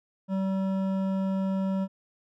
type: tone with hard clipping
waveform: sine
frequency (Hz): 191.9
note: G3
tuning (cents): -37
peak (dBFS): -27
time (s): 0.28-1.88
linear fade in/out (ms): 50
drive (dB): 11
effects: none